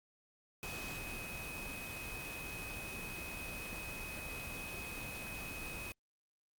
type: tone in noise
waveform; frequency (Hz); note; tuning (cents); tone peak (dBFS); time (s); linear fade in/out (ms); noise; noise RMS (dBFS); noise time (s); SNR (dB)
sine; 2526; D#7; +26; -45; 0.63-5.92; 0; pink; -45; 0.63-5.92; -3
effects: Opus 48 kbps